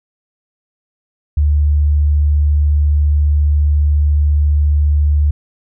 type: tone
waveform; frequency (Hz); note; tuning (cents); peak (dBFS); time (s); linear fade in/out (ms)
sine; 73.8; D2; +9; -9; 1.37-5.31; 5
effects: none